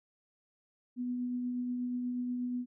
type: tone with tremolo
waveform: sine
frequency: 246.9 Hz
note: B3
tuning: in tune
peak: -31 dBFS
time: 0.96-2.66 s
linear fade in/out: 50 ms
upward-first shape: triangle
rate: 8.3 Hz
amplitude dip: 25%
effects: none